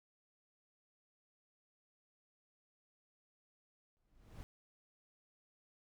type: noise with exponential growth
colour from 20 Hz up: brown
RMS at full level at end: -45 dBFS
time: 3.97-4.43 s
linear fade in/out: 0 ms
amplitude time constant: 100 ms
effects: none